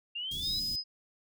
sine linear sweep, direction up, 2751 to 4033 Hz, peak -34 dBFS, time 0.15-0.6 s, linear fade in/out 10 ms
pink band-stop noise, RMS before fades -43 dBFS, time 0.31-0.76 s, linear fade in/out 5 ms, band 280 to 4200 Hz, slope 24 dB/octave
sine tone, 5030 Hz, D#8, 18 cents sharp, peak -31 dBFS, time 0.41-0.84 s, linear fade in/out 50 ms
effects none

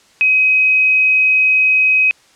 sine tone, 2530 Hz, D#7, 28 cents sharp, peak -9 dBFS, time 0.21-2.11 s, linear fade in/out 0 ms, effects white hiss -50 dBFS RMS until 2.35 s + low-pass 7000 Hz 12 dB/octave

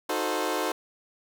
20% pulse chord, D# diminished seventh, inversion none, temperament equal with one note detuned, 311.1 / 364.9 / 440 / 523.3 Hz, D#4 / F#4 / A4 / C5, 0 / -24 / 0 / 0 cents, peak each -27 dBFS, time 0.09-0.72 s, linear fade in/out 5 ms, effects none

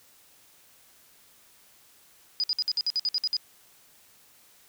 sine tone bursts, 4947 Hz, D#8, 11 cents flat, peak -23 dBFS, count 11, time 2.4-3.367 s, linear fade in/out 0 ms, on 37 ms, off 56 ms, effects white hiss -58 dBFS RMS until 4.68 s

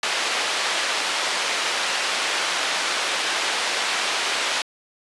white band-pass noise, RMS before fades -24 dBFS, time 0.03-4.62 s, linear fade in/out 2 ms, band 490 to 3900 Hz, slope 12 dB/octave, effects resampled to 24000 Hz

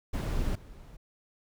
brown noise with level steps, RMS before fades -30 / -48 dBFS, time 0.13-0.97 s, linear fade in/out 10 ms, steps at 0.55 s, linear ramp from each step 5 ms, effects none

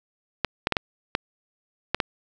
clicks, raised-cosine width 0.3 ms, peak -5 dBFS, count 7, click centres 0.447 / 0.671 / 0.723 / 0.768 / 1.151 / 1.946 / 2.002 s, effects none

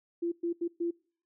sine tone bursts at uneven times, 341.5 Hz, F4, 39 cents flat, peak -28 dBFS, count 4, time 0.22-0.32 / 0.43-0.53 / 0.61-0.68 / 0.8-0.91 s, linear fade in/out 10 ms, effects noise-tail reverb RT60 0.5 s tail -25 dB re dry

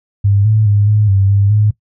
sine tone with pitch steps, 100.4 / 108.4 / 102.6 / 105.8 / 97.7 / 100 / 105.6 Hz, G2 / A2 / G#2 / G#2 / G2 / G2 / G#2, +42 / -25 / -21 / +33 / -5 / +35 / +29 cents, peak -8 dBFS, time 0.24-1.71 s, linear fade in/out 10 ms, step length 210 ms, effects noise-tail reverb RT60 0.1 s tail -18 dB re dry

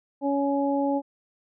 harmonic tone, 280 Hz, C#4, 18 cents sharp, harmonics 1 / 2 / 3, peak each -24 / -27 / -29 dBFS, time 0.21-1.02 s, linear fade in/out 50 ms, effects none

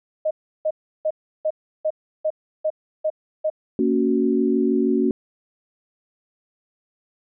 sine tone bursts, 622.3 Hz, D#5, in tune, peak -18 dBFS, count 9, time 0.25-3.501 s, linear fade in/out 10 ms, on 59 ms, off 340 ms
sine chord, F# major, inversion first, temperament just, 231.2 / 277.5 / 370 Hz, A#3 / C#4 / F#4, -14 / +2 / 0 cents, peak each -21 dBFS, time 3.79-5.11 s, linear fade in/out 2 ms
effects none

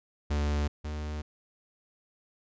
45% pulse tone pair in turn, 73.5 / 75.39 Hz, D2 / D2, +2 / +46 cents, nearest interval unison, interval 44 cents, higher second, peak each -26 / -33 dBFS, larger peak first, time 0.3-0.68 / 0.84-1.22 s, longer neither, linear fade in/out 10 ms, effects resampled to 16000 Hz

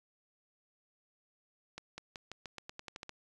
accelerating click train, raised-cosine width 0.2 ms, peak -26 dBFS, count 12, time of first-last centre 1.78-3.094 s, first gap 200 ms, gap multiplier 0.89, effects resampled to 24000 Hz

